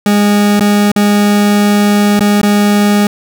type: tone with dropouts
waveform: 40% pulse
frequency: 205.8 Hz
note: G#3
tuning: 16 cents flat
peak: -6 dBFS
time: 0.06-3.07 s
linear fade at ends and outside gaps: 2 ms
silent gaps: 0.596-0.607 / 0.917-0.961 / 2.194-2.207 / 2.415-2.431 s
effects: none

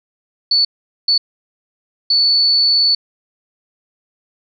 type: tone bursts at uneven times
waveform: sine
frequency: 4461 Hz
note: C#8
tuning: 10 cents sharp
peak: -10 dBFS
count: 3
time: 0.51-0.65 / 1.08-1.18 / 2.1-2.95 s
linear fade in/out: 5 ms
effects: none

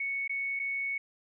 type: tone with dropouts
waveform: sine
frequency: 2217 Hz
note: C#7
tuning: in tune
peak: -30 dBFS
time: 0-0.98 s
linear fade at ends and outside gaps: 5 ms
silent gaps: 0.278-0.294 / 0.593-0.597 s
effects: none

